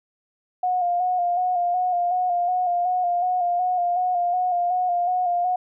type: tone with vibrato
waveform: sine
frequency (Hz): 716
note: F5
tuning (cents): +43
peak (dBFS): -19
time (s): 0.63-5.56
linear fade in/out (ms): 5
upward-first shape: square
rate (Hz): 2.7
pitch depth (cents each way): 32
effects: none